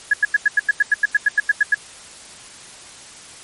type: tone bursts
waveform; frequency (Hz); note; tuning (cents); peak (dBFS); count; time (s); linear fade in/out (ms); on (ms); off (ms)
sine; 1679; G#6; +18; -10; 15; 0.11-1.746; 5; 26; 89
effects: white hiss -40 dBFS RMS until 3.43 s + MP3 48 kbps

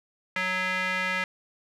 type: tone with band-pass filter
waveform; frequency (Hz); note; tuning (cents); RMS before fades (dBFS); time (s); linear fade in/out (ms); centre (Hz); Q
square; 185; F#3; 0; -28; 0.36-1.24; 2; 2000; 2.8
effects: none

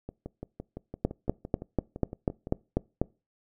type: two click trains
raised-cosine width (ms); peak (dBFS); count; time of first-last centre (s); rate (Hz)
2; -24 / -11; 15 / 9; 0.09-2.471 / 1.05-3.016; 5.88 / 4.07
effects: noise-tail reverb RT60 0.3 s tail -24 dB re dry

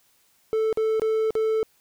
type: tone with dropouts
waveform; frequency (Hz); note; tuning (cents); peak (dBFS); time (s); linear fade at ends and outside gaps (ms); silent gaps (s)
triangle; 440; A4; 0; -18; 0.53-1.63; 0; 0.728-0.773 / 0.997-1.019 / 1.306-1.353
effects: white hiss -63 dBFS RMS until 1.8 s

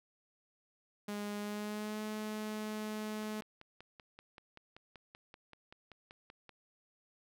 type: tone with pitch glide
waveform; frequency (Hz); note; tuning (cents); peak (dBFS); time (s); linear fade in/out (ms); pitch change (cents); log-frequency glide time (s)
sawtooth; 206.3 to 214.2; G#3 to A3; -11 to -46; -34; 1.08-3.41; 5; +65; 1.38-2.02
type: click train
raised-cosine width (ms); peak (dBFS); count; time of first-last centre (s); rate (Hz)
0.3; -36; 18; 3.23-6.493; 5.21
effects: none

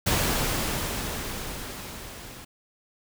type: noise with level ramp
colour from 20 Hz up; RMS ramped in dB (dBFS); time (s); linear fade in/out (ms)
pink; -23 to -43; 0.06-2.45; 10
effects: none

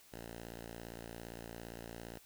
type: tone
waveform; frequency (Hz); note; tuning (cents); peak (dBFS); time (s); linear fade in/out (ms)
5% pulse; 57.5; A#1; -23; -35; 0.12-2.19; 10
effects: white hiss -62 dBFS RMS until 2.25 s

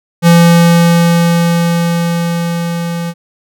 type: tone with level ramp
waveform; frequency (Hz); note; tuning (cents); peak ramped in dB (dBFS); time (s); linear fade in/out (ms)
square; 170; F3; -46; -3 to -17; 0.22-3.14; 50
effects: none

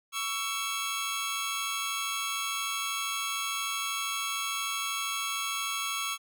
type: tone cluster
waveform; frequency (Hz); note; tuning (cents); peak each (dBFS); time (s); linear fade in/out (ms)
20% pulse; 1122 / 1330 / 3273; C#6 / E6 / G#7; +21 / +15 / -26; -30; 0.12-6.18; 50
effects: none

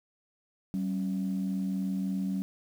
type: tone pair together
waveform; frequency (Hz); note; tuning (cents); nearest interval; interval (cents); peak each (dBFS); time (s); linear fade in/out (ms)
sine; 191.2 / 274.7; G3 / C#4; -43 / -16; tritone; 627; -28 / -35; 0.74-2.42; 0
effects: tanh soft clip ceiling -23 dBFS + 9-bit

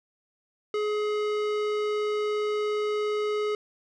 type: tone with tanh clipping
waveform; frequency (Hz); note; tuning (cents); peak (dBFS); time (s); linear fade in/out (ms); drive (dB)
sine; 421.4; G#4; +25; -27; 0.74-3.55; 2; 18
effects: none

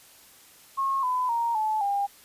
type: tone with pitch steps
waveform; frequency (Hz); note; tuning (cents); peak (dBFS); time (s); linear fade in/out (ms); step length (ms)
sine; 1084 / 1005.6 / 932.8 / 865.4 / 802.8; C#6 / B5 / A#5 / A5 / G5; -39 / +31 / +1 / -29 / +41; -23; 0.77-2.07; 20; 260
effects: white hiss -53 dBFS RMS until 2.24 s + resampled to 32000 Hz

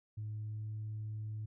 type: tone with pitch glide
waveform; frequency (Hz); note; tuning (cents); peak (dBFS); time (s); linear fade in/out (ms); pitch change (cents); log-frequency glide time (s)
sine; 107 to 107.68; A2 to A2; -48 to -37; -37; 0.17-1.46; 10; +11; 0.32-0.7
effects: tanh soft clip ceiling -35 dBFS

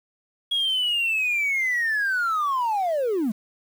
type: linear sweep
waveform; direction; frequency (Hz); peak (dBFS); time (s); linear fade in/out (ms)
triangle; down; 3324 to 198.4; -18; 0.51-3.32; 10
effects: tanh soft clip ceiling -17 dBFS + 8-bit

